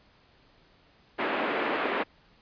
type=band-pass noise; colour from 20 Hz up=pink; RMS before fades=-29 dBFS; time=1.18-2.04 s; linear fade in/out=20 ms; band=280 to 2600 Hz; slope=24 dB/octave; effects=pink hiss -61 dBFS RMS until 2.41 s + resampled to 11025 Hz